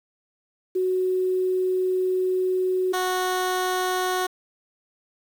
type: tone pair in turn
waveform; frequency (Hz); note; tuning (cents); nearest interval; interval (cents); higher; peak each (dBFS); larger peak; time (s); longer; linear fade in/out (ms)
sine / 15% pulse; 370.5 / 367.9; F#4 / F#4; +2 / -10; unison; 12; first; -20 / -16; second; 0.75-2.93 / 2.93-4.27; first; 10
effects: 8-bit